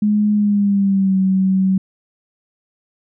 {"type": "tone with pitch glide", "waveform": "sine", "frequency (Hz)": [209.4, 189.82], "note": ["G#3", "F#3"], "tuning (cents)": [15, 45], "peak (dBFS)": -12, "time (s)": [0.02, 1.78], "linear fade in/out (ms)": 5, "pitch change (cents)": -170, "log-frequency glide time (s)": [0.33, 1.17], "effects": []}